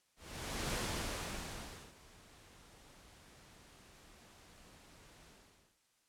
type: noise with ADSR envelope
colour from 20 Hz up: pink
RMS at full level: -37 dBFS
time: 0.16-5.79 s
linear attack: 560 ms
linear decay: 1200 ms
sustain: -23 dB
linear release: 520 ms
effects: white hiss -75 dBFS RMS until 6.08 s + low-pass 10000 Hz 12 dB/octave